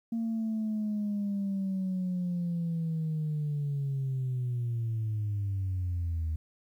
sine linear sweep, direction down, 230 to 77.78 Hz, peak -27 dBFS, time 0.12-6.36 s, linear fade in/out 5 ms, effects tanh soft clip ceiling -26 dBFS + 11-bit

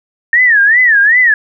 sine tone with vibrato, 1801 Hz, A6, 40 cents sharp, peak -5 dBFS, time 0.33-1.34 s, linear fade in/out 2 ms, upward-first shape sine, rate 2.6 Hz, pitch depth 200 cents each way, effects none

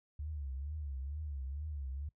sine tone with vibrato, 71.3 Hz, C#2, 49 cents sharp, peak -38 dBFS, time 0.19-2.09 s, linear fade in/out 5 ms, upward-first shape triangle, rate 2.2 Hz, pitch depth 170 cents each way, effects noise-tail reverb RT60 0.1 s tail -22 dB re dry

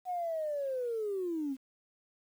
sine linear sweep, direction down, 740 to 256.6 Hz, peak -31 dBFS, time 0.05-1.57 s, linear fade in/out 50 ms, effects tanh soft clip ceiling -27 dBFS + 10-bit

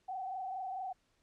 sine tone with frequency modulation, 757 Hz, F#5, 39 cents sharp, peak -37 dBFS, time 0.08-0.93 s, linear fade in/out 10 ms, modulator 24.5 Hz, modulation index 1.1, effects pink hiss -75 dBFS RMS until 1.22 s + low-pass 8000 Hz 12 dB/octave

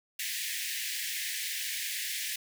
pink high-pass noise, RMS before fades -35 dBFS, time 0.19-2.36 s, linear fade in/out 5 ms, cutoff 1700 Hz, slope 96 dB/octave, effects none

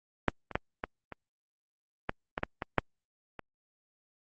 clicks, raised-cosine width 0.5 ms, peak -6 / -25 / -11 / -17 / -25 / -14 / -15 / -13 / -18 / -7 / -25 dBFS, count 11, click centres 0.283 / 0.513 / 0.555 / 0.839 / 1.123 / 2.094 / 2.379 / 2.434 / 2.622 / 2.783 / 3.393 s, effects Opus 32 kbps

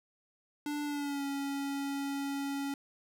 square tone with pitch glide, 293.8 to 278.8 Hz, D4 to C#4, +1 to +10 cents, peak -34 dBFS, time 0.66-2.74 s, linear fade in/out 2 ms, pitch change -91 cents, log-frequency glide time 0.84-1.24 s, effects none

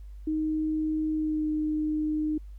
sine tone with pitch glide, 311.1 to 306.5 Hz, D#4 to D#4, 0 to -26 cents, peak -25 dBFS, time 0.27-2.38 s, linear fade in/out 5 ms, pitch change -26 cents, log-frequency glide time 1.14-1.47 s, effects added 50 Hz sine -40 dBFS peak until 2.58 s + pink hiss -70 dBFS RMS until 2.58 s

